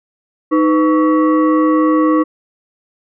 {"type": "tone with frequency modulation", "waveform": "sine", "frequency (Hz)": 311.1, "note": "D#4", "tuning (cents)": 0, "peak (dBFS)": -9, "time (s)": [0.51, 2.24], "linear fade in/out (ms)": 20, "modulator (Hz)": 813, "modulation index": 0.82, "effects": []}